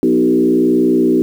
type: tone with frequency modulation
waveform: sine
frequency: 317.3 Hz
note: D#4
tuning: 34 cents sharp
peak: -9 dBFS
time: 0.03-1.22 s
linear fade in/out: 0 ms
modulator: 61 Hz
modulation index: 1.4
effects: 7-bit